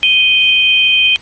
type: tone pair together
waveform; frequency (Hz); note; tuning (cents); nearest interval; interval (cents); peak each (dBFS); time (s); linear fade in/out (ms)
sine; 2489 / 3136; D#7 / G7; 0 / 0; major third; 400; -10; 0.03-1.16; 0
effects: pink hiss -40 dBFS RMS until 1.21 s + MP3 32 kbps